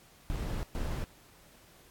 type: noise bursts at uneven times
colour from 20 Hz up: brown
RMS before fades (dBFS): -34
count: 2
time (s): 0.3-0.63 / 0.75-1.04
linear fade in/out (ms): 0
effects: pink hiss -59 dBFS RMS until 1.9 s + AAC 64 kbps